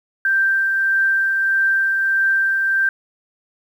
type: tone with tremolo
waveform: sine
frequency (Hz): 1571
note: G6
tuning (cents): +3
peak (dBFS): -13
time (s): 0.25-2.89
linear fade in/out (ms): 2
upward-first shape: triangle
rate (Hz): 1.6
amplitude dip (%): 30
effects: 8-bit